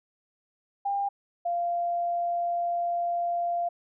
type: tone pair in turn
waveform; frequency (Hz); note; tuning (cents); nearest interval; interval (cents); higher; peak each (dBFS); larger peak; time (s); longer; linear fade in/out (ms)
sine; 800 / 693; G5 / F5; +35 / -14; major second; 249; first; -25; neither; 0.85-1.09 / 1.45-3.69; second; 10
effects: none